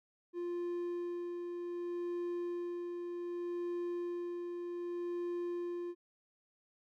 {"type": "tone with tremolo", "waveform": "triangle", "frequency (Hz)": 349.2, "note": "F4", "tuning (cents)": 0, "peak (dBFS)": -33, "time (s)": [0.33, 5.95], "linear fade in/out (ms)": 50, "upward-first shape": "sine", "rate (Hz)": 0.65, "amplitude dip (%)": 35, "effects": []}